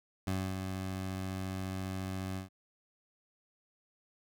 20% pulse tone with ADSR envelope, 94.5 Hz, F#2, 37 cents sharp, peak -26 dBFS, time 0.27-2.49 s, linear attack 4 ms, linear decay 270 ms, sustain -5 dB, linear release 120 ms, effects none

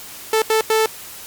sawtooth tone bursts at uneven times, 440 Hz, A4, in tune, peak -10 dBFS, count 3, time 0.33-0.42 / 0.5-0.61 / 0.7-0.86 s, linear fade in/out 2 ms, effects white hiss -36 dBFS RMS until 1.26 s + Opus 48 kbps

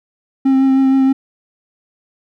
triangle tone with vibrato, 266.8 Hz, C4, 34 cents sharp, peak -7 dBFS, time 0.45-1.13 s, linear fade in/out 10 ms, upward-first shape triangle, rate 6.4 Hz, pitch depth 18 cents each way, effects none

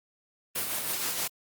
white noise with tremolo, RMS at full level -29 dBFS, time 0.55-1.28 s, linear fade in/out 10 ms, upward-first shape triangle, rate 6.3 Hz, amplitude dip 45%, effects high-pass 100 Hz 12 dB/octave + Opus 32 kbps

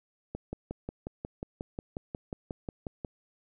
click train, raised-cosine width 2 ms, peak -22 dBFS, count 16, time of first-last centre 0.35-3.048 s, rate 5.56 Hz, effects none

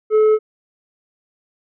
triangle tone with tanh clipping, 431.4 Hz, A4, 34 cents flat, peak -11 dBFS, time 0.1-0.39 s, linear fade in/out 50 ms, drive 9 dB, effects none

